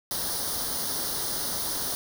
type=noise with comb filter; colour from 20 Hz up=white; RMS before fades=-30 dBFS; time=0.11-1.95 s; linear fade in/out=0 ms; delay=0.2 ms; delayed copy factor=+0.8; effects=none